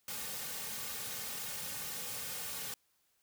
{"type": "noise with comb filter", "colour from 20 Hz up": "white", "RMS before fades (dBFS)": -41, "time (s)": [0.08, 2.74], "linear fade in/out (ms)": 2, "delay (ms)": 3, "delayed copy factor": -0.75, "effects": ["white hiss -75 dBFS RMS until 3.22 s"]}